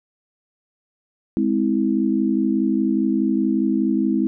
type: chord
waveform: sine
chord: Ab augmented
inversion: none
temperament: just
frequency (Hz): 207.7 / 259.6 / 324.5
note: Ab3 / C4 / E4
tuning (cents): 0 / -13 / -27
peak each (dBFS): -21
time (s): 1.37-4.27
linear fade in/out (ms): 0
effects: none